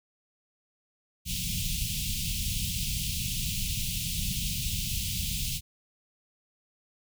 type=band-stop noise; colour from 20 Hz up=pink; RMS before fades=-31 dBFS; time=1.25-5.61 s; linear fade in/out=50 ms; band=200 to 2600 Hz; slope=48 dB/octave; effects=none